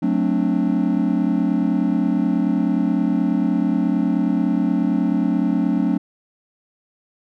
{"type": "chord", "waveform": "triangle", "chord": "D dominant seventh", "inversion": "first", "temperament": "just", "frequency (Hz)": [183.54, 220.2, 264.3, 293.7], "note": ["F#3", "A3", "C4", "D4"], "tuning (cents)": [-14, 2, 18, 0], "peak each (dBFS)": -20, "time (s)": [0.02, 5.98], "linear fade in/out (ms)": 10, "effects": []}